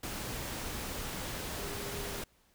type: tone in noise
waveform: sine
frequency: 403.5 Hz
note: G#4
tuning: 50 cents flat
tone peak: -44 dBFS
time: 1.59-2.22 s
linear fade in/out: 5 ms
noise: pink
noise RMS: -39 dBFS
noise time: 0.03-2.24 s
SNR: -8 dB
effects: pink hiss -68 dBFS RMS until 2.54 s

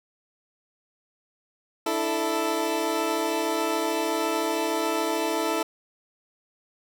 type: chord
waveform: 20% pulse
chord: D suspended second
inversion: none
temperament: equal with one note detuned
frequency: 296 / 329.6 / 440 Hz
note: D4 / E4 / A4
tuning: +14 / 0 / 0 cents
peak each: -28 / -22 / -23 dBFS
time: 1.86-5.63 s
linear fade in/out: 5 ms
effects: none

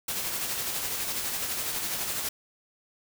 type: noise with tremolo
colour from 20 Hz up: white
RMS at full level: -30 dBFS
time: 0.08-2.29 s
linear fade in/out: 5 ms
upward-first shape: sine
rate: 12 Hz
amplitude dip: 35%
effects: none

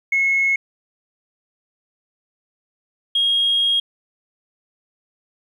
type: tone pair in turn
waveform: sine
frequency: 2179 / 3265 Hz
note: C#7 / G#7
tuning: -30 / -30 cents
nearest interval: perfect fifth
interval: 700 cents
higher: second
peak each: -14 dBFS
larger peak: neither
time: 0.12-0.56 / 3.15-3.8 s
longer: second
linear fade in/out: 5 ms
effects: tanh soft clip ceiling -10 dBFS + 9-bit

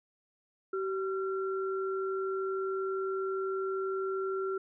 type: tone pair together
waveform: sine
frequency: 383.4 / 1366.3 Hz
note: G4 / F6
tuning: -38 / -38 cents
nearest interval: octave + minor seventh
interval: 2200 cents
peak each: -31 / -38 dBFS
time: 0.73-4.58 s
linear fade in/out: 5 ms
effects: none

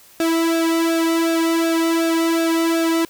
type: tone with flanger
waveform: sawtooth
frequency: 329.6 Hz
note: E4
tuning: in tune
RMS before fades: -18 dBFS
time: 0.2-3.05 s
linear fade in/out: 2 ms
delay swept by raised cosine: 0.95 to 1.86 ms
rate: 2.7 Hz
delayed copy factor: -0.9
effects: white hiss -48 dBFS RMS until 3.09 s

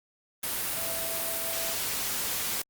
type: tone in noise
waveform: sine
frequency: 663 Hz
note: E5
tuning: 10 cents sharp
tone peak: -39 dBFS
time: 0.77-1.74 s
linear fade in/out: 5 ms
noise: white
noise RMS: -31 dBFS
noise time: 0.43-2.62 s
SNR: -11 dB
effects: Opus 32 kbps

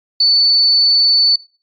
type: tone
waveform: sine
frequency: 4489 Hz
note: C#8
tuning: 21 cents sharp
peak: -8 dBFS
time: 0.2-1.36 s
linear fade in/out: 5 ms
effects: noise-tail reverb RT60 0.4 s tail -23 dB re dry + MP3 32 kbps

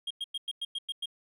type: tone bursts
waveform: triangle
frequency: 3239 Hz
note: G#7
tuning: 44 cents flat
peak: -30 dBFS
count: 8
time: 0.07-1.058 s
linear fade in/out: 5 ms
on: 36 ms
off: 100 ms
effects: none

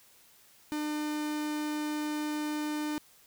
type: tone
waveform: 45% pulse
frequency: 301.1 Hz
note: D4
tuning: 43 cents sharp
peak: -31 dBFS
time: 0.72-2.98 s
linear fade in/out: 0 ms
effects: white hiss -60 dBFS RMS until 3.26 s

